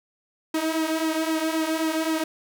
sawtooth tone with flanger, 319.2 Hz, D#4, 44 cents sharp, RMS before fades -25 dBFS, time 0.54-2.24 s, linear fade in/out 5 ms, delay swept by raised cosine 1.7 to 4.2 ms, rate 3.8 Hz, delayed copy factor -0.65, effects none

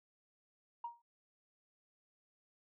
sine tone with exponential decay, 942 Hz, A#5, 18 cents sharp, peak -36 dBFS, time 0.84-1.02 s, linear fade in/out 5 ms, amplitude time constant 38 ms, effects tanh soft clip ceiling -32 dBFS

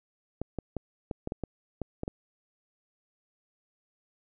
clicks, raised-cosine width 2 ms, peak -19 dBFS, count 10, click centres 0.416 / 0.587 / 0.767 / 1.112 / 1.274 / 1.321 / 1.437 / 1.817 / 2.034 / 2.079 s, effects none

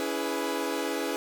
sawtooth chord, C# minor seventh, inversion none, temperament equal with one note detuned, 282.5 / 329.6 / 415.3 / 493.9 Hz, C#4 / E4 / G#4 / B4, +33 / 0 / 0 / 0 cents, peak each -30 dBFS, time 0-1.16 s, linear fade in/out 0 ms, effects none

